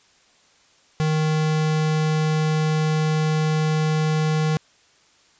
square tone, 155.56 Hz, D#3, in tune, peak -19 dBFS, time 1-4.57 s, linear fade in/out 0 ms, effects white hiss -57 dBFS RMS until 5.39 s + resampled to 16000 Hz

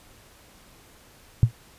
sine tone with exponential decay, 116.54 Hz, A#2, in tune, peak -8 dBFS, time 1.43-1.52 s, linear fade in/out 0 ms, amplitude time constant 18 ms, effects pink hiss -53 dBFS RMS until 1.78 s + resampled to 32000 Hz

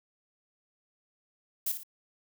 violet noise with echo, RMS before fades -30 dBFS, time 1.66-1.72 s, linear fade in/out 5 ms, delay 57 ms, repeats 2, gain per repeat -8 dB, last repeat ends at 1.834 s, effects none

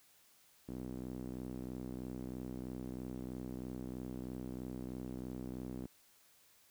sawtooth tone with band-pass filter, 63.1 Hz, B1, 38 cents sharp, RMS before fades -44 dBFS, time 0.68-5.87 s, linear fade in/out 10 ms, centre 270 Hz, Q 1.9, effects white hiss -67 dBFS RMS until 6.7 s

